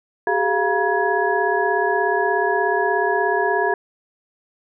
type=tone cluster; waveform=sine; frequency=385.6 / 422.3 / 699 / 958 / 1676 Hz; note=G4 / G#4 / F5 / A#5 / G#6; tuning=-28 / +29 / +1 / +47 / +15 cents; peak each=-23 dBFS; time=0.27-3.74 s; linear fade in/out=2 ms; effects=none